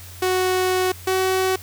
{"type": "tone pair in turn", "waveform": "sawtooth", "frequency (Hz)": [369.8, 376.3], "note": ["F#4", "F#4"], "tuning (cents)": [-1, 29], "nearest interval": "unison", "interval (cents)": 30, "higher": "second", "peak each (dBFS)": [-14, -14], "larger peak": "neither", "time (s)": [[0.22, 0.92], [1.07, 1.56]], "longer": "first", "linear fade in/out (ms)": 5, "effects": ["added 90 Hz sine -39 dBFS peak until 1.62 s", "white hiss -42 dBFS RMS until 1.62 s"]}